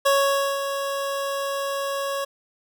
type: tone with ADSR envelope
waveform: 25% pulse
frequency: 554.4 Hz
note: C#5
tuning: in tune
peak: -12 dBFS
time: 0.05-2.25 s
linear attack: 13 ms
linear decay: 520 ms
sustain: -9 dB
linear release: 11 ms
effects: none